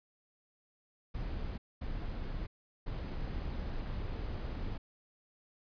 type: noise bursts at uneven times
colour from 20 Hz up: brown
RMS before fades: -38 dBFS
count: 3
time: 1.14-1.58 / 1.81-2.47 / 2.86-4.78 s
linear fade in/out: 10 ms
effects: resampled to 11025 Hz